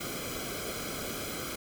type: noise with comb filter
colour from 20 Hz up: pink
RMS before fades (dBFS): -37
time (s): 0-1.56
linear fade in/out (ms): 10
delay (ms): 1.1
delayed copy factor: -0.75
effects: none